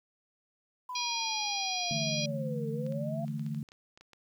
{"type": "linear two-way sweep", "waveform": "sine", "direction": "down then up", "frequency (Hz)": [1008, 445.1, 688], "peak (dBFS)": -36, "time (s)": [0.89, 3.25], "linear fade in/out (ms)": 5, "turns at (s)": 2.7}
{"type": "harmonic tone", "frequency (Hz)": 815, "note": "G#5", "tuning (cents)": -33, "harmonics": [3, 4, 5, 6, 7], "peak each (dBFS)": [-38, -38, -38, -38, -38], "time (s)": [0.95, 2.26], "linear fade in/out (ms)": 5}
{"type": "chord", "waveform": "sine", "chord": "D suspended second", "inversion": "none", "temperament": "equal", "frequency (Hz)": [146.83, 164.81, 220], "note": ["D3", "E3", "A3"], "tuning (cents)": [0, 0, 0], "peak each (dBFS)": [-35, -40, -37], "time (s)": [1.91, 3.63], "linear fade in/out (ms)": 2}
{"type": "clicks", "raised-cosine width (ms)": 0.2, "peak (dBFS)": -36, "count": 11, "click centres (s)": [2.865, 2.923, 3.281, 3.395, 3.464, 3.547, 3.688, 3.719, 3.975, 4.01, 4.133]}
{"effects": ["10-bit"]}